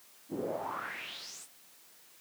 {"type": "noise with band-pass filter sweep", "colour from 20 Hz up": "brown", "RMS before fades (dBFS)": -39, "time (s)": [0.29, 1.48], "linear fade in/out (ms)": 50, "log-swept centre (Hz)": [290, 9600], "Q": 4.5, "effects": ["white hiss -59 dBFS RMS until 2.2 s", "high-pass 150 Hz 12 dB/octave"]}